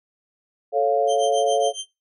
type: chord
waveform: sine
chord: A augmented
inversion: none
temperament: equal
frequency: 440 / 554.4 / 698.5 Hz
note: A4 / C#5 / E#5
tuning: 0 / 0 / 0 cents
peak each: -21 dBFS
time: 0.72-1.73 s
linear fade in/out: 50 ms
type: tone with tremolo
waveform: 25% pulse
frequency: 3136 Hz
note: G7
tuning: in tune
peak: -23 dBFS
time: 1.07-1.86 s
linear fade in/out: 50 ms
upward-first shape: triangle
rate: 7.2 Hz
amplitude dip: 100%
effects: noise-tail reverb RT60 0.2 s tail -17 dB re dry + resampled to 32000 Hz